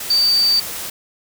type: tone in noise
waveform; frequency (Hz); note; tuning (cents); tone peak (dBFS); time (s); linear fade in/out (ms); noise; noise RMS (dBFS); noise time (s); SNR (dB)
sine; 4617; D8; -30; -12; 0.1-0.6; 5; white; -28; 0-0.9; +13
effects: none